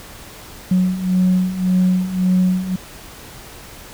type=beating tone pair; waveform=sine; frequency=182.7 / 184.5 Hz; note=F#3 / F#3; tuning=-22 / -5 cents; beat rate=1.8 Hz; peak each=-18 / -14 dBFS; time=0.71-2.76 s; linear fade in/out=5 ms; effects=tanh soft clip ceiling -8 dBFS + pink hiss -38 dBFS RMS until 3.93 s